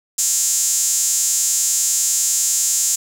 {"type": "tone with high-pass filter", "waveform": "sawtooth", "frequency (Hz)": 270, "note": "C#4", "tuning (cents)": -45, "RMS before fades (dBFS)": -18, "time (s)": [0.18, 2.96], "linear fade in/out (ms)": 10, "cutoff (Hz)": 7100, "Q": 5, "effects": []}